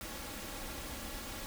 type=noise with comb filter; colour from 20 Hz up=pink; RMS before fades=-43 dBFS; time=0.01-1.46 s; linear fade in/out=0 ms; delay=3.6 ms; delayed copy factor=+0.55; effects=none